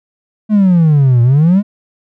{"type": "exponential two-way sweep", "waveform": "triangle", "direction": "down then up", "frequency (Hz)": [218.4, 116.54, 212.2], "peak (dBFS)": -3, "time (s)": [0.49, 1.63], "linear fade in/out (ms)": 50, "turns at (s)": 1.22, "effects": ["tanh soft clip ceiling 0 dBFS"]}